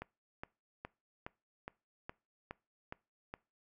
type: click train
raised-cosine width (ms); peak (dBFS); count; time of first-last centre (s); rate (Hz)
0.5; -27; 9; 0.02-3.34; 2.41
effects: noise-tail reverb RT60 0.3 s tail -23 dB re dry